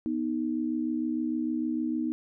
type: tone pair together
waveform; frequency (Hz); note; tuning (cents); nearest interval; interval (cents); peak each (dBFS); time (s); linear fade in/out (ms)
sine; 245.5 / 312.1; B3 / D#4; -10 / +5; major third; 415; -30 / -29; 0.06-2.12; 0
effects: none